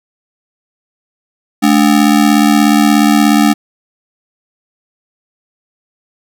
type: ring-modulated tone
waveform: square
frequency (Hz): 253.2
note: B3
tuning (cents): +43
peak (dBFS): -4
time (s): 1.62-3.54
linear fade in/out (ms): 20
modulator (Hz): 38.4
effects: none